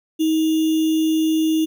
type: tone with sample-and-hold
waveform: sine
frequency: 317.2 Hz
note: D#4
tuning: 33 cents sharp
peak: -15 dBFS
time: 0.19-1.66 s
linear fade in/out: 20 ms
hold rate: 3150 Hz
effects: none